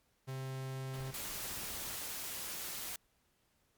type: tone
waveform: 45% pulse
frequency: 132.3 Hz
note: C3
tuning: 20 cents sharp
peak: -39 dBFS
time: 0.27-1.12 s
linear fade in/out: 20 ms
type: noise with tremolo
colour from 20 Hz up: pink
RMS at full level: -50 dBFS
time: 0.93-1.96 s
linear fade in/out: 10 ms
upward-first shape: sine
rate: 16 Hz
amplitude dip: 35%
type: noise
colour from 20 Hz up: white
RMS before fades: -42 dBFS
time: 1.14-2.96 s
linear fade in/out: 2 ms
effects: pink hiss -75 dBFS RMS until 3.77 s + MP3 96 kbps